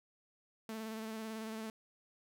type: tone with vibrato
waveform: sawtooth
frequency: 220.6 Hz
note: A3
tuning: 5 cents sharp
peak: -37 dBFS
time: 0.69-1.7 s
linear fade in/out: 2 ms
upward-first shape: square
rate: 18 Hz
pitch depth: 20 cents each way
effects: none